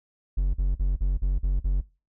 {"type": "tone bursts", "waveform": "triangle", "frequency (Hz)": 46.25, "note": "F#1", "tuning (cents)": 0, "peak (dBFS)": -18, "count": 7, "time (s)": [0.37, 1.812], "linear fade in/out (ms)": 10, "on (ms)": 170, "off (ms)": 42, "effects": ["noise-tail reverb RT60 0.3 s tail -21 dB re dry"]}